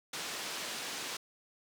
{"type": "band-pass noise", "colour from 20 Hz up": "white", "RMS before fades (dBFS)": -40, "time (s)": [0.13, 1.17], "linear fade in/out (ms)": 5, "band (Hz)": [190, 5700], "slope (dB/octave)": 12, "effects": []}